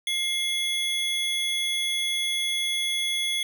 square tone pair together, 2120 / 3378 Hz, C7 / G#7, +22 / +29 cents, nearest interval minor sixth, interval 807 cents, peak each -31 / -26 dBFS, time 0.07-3.43 s, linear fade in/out 2 ms, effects none

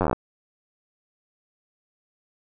slowing click train, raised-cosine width 1 ms, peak -8 dBFS, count 10, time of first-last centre 0.01-0.13 s, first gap 10 ms, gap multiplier 1.07, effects none

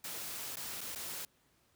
white noise with dropouts, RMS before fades -42 dBFS, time 0.04-1.25 s, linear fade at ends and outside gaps 2 ms, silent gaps 0.557-0.569 / 0.808-0.813 / 0.95-0.958 s, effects pink hiss -71 dBFS RMS until 1.75 s + high-pass 60 Hz 12 dB/octave

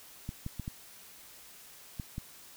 clicks, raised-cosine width 5 ms, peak -24 dBFS, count 6, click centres 0.291 / 0.464 / 0.597 / 0.679 / 1.998 / 2.181 s, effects white hiss -53 dBFS RMS until 2.56 s

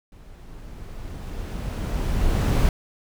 brown noise with level ramp, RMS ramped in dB -45 to -17 dBFS, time 0.12-2.69 s, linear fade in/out 2 ms, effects none

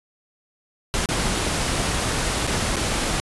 pink noise with dropouts, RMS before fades -23 dBFS, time 0.94-3.2 s, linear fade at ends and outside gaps 0 ms, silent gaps 1.058-1.089 / 2.469-2.474 / 2.759-2.766 s, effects resampled to 24000 Hz

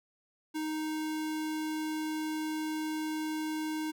square tone, 311.1 Hz, D#4, in tune, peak -33 dBFS, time 0.54-3.92 s, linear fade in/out 20 ms, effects none

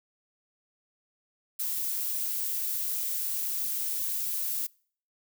violet noise, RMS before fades -31 dBFS, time 1.59-4.67 s, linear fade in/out 10 ms, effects noise-tail reverb RT60 0.5 s tail -25 dB re dry

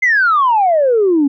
sine exponential sweep, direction down, 2108 to 270 Hz, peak -8 dBFS, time 0.02-1.28 s, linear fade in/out 10 ms, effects tanh soft clip ceiling -5 dBFS

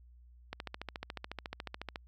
click train, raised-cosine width 0.3 ms, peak -23 dBFS, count 21, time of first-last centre 0.53-1.959 s, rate 14 Hz, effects added 60 Hz sine -55 dBFS peak until 2.07 s

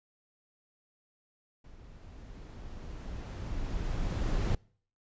brown noise with level ramp, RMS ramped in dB -52 to -28 dBFS, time 1.64-4.55 s, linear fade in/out 5 ms, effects noise-tail reverb RT60 0.5 s tail -25 dB re dry + resampled to 16000 Hz

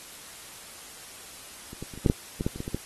clicks, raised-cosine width 3 ms, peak -30 / -23 / -30 / -29 / -7 / -7 / -15 / -12 / -25 / -20 / -20 / -15 dBFS, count 12, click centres 1.731 / 1.826 / 1.938 / 1.976 / 2.062 / 2.099 / 2.409 / 2.465 / 2.56 / 2.604 / 2.679 / 2.746 s, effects white hiss -45 dBFS RMS until 2.85 s + AAC 32 kbps

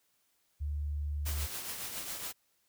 sine tone, 73.42 Hz, D2, in tune, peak -32 dBFS, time 0.6-1.47 s, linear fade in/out 20 ms
white noise with tremolo, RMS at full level -38 dBFS, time 1.25-2.33 s, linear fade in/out 20 ms, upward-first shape triangle, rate 7.2 Hz, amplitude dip 50%
effects white hiss -74 dBFS RMS until 2.68 s

